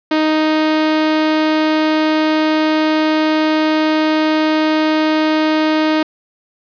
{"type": "tone", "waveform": "sawtooth", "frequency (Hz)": 311.1, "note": "D#4", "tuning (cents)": 0, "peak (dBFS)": -8, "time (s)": [0.11, 6.03], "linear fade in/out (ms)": 5, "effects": ["resampled to 11025 Hz", "8-bit"]}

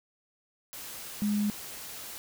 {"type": "tone in noise", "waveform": "sine", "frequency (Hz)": 207.7, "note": "G#3", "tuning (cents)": 0, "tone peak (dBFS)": -25, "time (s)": [1.22, 1.5], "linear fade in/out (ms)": 0, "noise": "white", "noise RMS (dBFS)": -42, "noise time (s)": [0.73, 2.18], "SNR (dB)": 14, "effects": []}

